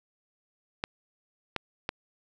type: clicks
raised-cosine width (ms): 0.3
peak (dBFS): -13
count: 3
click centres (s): 0.839 / 1.563 / 1.891
effects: none